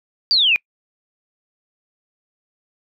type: exponential sweep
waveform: sine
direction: down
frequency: 4803 to 2376 Hz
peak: -12 dBFS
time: 0.31-0.56 s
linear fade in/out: 0 ms
effects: noise-tail reverb RT60 0.1 s tail -26 dB re dry